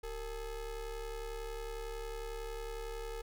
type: ring-modulated tone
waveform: square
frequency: 211.5 Hz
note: G#3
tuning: 32 cents sharp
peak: -37 dBFS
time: 0.03-3.22 s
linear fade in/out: 10 ms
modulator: 247 Hz
effects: none